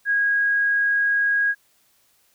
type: tone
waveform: sine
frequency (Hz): 1643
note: G#6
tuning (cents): -19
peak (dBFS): -17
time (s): 0.05-1.55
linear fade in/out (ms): 50
effects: white hiss -62 dBFS RMS until 2.34 s